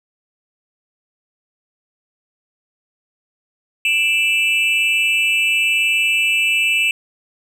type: tone with amplitude modulation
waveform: triangle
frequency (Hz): 2647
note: E7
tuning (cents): +7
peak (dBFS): -8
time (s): 3.85-6.91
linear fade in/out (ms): 2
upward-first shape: sine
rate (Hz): 279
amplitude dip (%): 95
effects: none